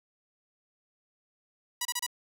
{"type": "tone bursts", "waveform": "5% pulse", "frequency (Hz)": 974, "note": "B5", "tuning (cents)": -24, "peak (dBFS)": -17, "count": 4, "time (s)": [1.81, 2.065], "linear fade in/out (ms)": 5, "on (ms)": 42, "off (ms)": 29, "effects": []}